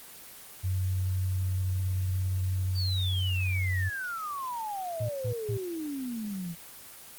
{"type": "tone", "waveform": "sine", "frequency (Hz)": 93, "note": "F#2", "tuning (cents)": 9, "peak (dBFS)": -26, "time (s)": [0.63, 3.9], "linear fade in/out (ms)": 20}
{"type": "exponential sweep", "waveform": "sine", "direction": "down", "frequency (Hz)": [4699, 161.8], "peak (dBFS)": -32, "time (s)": [2.74, 6.56], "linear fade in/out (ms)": 50}
{"type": "tone bursts", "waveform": "sine", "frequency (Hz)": 112, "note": "A2", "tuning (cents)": 31, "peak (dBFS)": -28, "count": 3, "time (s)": [5, 5.576], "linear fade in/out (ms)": 10, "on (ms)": 92, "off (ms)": 150}
{"effects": ["white hiss -47 dBFS RMS until 7.18 s", "Opus 24 kbps"]}